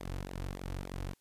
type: tone with flanger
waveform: sawtooth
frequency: 46.32 Hz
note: F#1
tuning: 3 cents sharp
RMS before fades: -40 dBFS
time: 0-1.14 s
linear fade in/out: 10 ms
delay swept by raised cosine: 0.65 to 5.25 ms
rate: 3.4 Hz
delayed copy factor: -0.7
effects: white hiss -73 dBFS RMS until 1.2 s + resampled to 32000 Hz